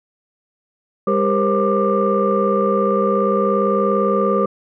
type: tone cluster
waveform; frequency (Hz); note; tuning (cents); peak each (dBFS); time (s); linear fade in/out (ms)
sine; 201.1 / 397.3 / 474.6 / 535 / 1187; G3 / G4 / A#4 / C5 / D6; +44 / +23 / +31 / +38 / +18; -20; 1.07-4.46; 5
effects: tanh soft clip ceiling -5 dBFS